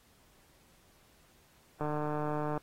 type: click train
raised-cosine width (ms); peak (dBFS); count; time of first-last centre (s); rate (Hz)
1; -21; 116; 1.81-2.577; 150
effects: pink hiss -65 dBFS RMS until 2.62 s + AAC 48 kbps

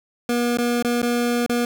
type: tone with dropouts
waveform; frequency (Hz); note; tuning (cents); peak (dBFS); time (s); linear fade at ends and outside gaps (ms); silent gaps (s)
25% pulse; 240; B3; -49; -15; 0.29-1.65; 2; 0.573-0.585 / 0.825-0.847 / 1.019-1.028 / 1.463-1.495
effects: none

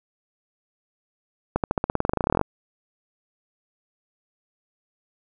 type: accelerating click train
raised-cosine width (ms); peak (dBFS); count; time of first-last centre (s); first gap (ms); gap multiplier
1; -7; 21; 1.56-2.413; 78; 0.93
effects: none

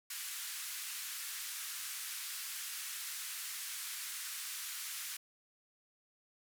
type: band-pass noise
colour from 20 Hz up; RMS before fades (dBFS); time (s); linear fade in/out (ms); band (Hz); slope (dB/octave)
white; -43; 0.1-5.17; 5; 1300 to 14000; 24
effects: none

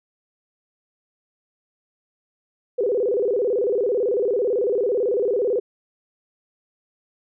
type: tone with vibrato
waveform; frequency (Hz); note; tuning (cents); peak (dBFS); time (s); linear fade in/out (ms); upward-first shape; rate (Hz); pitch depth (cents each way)
sine; 445.4; A4; +21; -18; 2.78-5.6; 10; square; 18; 180
effects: none

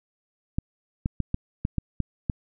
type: clicks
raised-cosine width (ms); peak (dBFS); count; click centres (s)
5; -12; 8; 0.585 / 1.059 / 1.203 / 1.344 / 1.651 / 1.783 / 2.003 / 2.298
effects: none

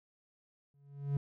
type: tone with exponential growth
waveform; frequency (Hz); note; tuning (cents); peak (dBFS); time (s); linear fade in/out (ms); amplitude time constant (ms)
triangle; 141.2; C#3; +32; -25; 0.74-1.17; 2; 92
effects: none

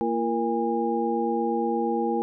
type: tone cluster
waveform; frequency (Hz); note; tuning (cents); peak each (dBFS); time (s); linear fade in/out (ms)
sine; 231.8 / 340.4 / 468.8 / 815; A#3 / F4 / A#4 / G#5; -10 / -44 / +10 / -33; -28; 0.01-2.22; 0
effects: none

